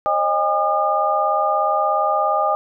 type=tone cluster; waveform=sine; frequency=542 / 619 / 809 / 1214 Hz; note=C#5 / D#5 / G#5 / D#6; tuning=-39 / -9 / -46 / -43 cents; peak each=-27 / -21 / -20 / -20 dBFS; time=0.06-2.55 s; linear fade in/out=0 ms; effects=none